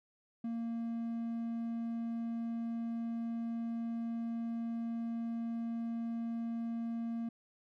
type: tone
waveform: triangle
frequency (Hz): 230.9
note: A#3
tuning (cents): -16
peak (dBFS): -33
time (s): 0.44-7.29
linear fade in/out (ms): 5
effects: none